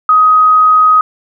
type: tone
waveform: sine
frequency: 1257 Hz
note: D#6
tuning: 17 cents sharp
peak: -4 dBFS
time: 0.09-1.01 s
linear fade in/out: 2 ms
effects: none